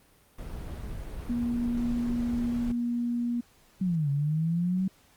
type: noise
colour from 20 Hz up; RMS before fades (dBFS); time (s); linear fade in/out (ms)
brown; -37; 0.38-2.72; 5
type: tone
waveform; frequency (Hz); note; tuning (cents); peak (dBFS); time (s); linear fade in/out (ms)
sine; 239; A#3; +43; -26; 1.29-3.41; 10
type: linear two-way sweep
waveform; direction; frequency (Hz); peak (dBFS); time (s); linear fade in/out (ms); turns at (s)
sine; down then up; 191.9 to 138.59 to 191.9; -24; 3.81-4.88; 5; 4.1
effects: pink hiss -61 dBFS RMS until 5.16 s + Opus 32 kbps